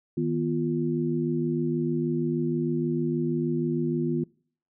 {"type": "tone cluster", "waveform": "sine", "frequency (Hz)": [157.6, 244, 347.7], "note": ["D#3", "B3", "F4"], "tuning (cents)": [23, -21, -8], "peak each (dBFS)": -28, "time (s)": [0.17, 4.24], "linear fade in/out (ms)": 5, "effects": ["noise-tail reverb RT60 0.5 s tail -24 dB re dry"]}